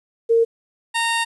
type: tone pair in turn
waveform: sine / 15% pulse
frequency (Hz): 459.3 / 922.9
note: A#4 / A#5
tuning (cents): -26 / -18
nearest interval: octave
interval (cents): 1208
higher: second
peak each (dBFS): -12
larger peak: neither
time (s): 0.29-0.45 / 0.94-1.25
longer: second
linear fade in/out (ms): 20
effects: resampled to 24000 Hz + 9-bit